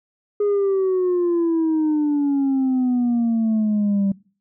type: exponential sweep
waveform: sine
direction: down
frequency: 415.5 to 194.8 Hz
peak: -14 dBFS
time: 0.4-4.12 s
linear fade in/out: 5 ms
effects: noise-tail reverb RT60 0.4 s tail -24 dB re dry + tanh soft clip ceiling -15 dBFS